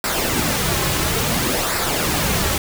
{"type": "noise with flanger", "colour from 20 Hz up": "pink", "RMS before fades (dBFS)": -20, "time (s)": [0.04, 2.58], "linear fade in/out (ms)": 2, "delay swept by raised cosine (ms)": [0.31, 4.31], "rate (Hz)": 0.58, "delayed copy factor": -0.55, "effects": []}